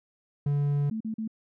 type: tone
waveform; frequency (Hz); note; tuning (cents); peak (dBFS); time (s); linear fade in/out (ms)
triangle; 143.7; D3; -37; -21; 0.46-0.9; 5
type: tone bursts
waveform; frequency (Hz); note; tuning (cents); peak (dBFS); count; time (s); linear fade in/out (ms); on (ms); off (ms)
sine; 220.5; A3; +4; -29; 3; 0.91-1.277; 5; 95; 41
effects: none